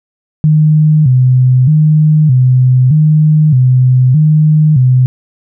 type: tone with vibrato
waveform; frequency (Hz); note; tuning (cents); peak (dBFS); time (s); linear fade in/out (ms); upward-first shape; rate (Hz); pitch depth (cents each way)
sine; 140.2; C#3; +20; -4; 0.44-5.06; 0; square; 0.81; 160
effects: none